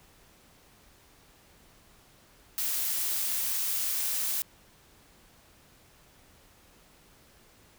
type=noise; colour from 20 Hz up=blue; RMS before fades=-30 dBFS; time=2.58-4.42 s; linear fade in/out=0 ms; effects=pink hiss -59 dBFS RMS until 7.78 s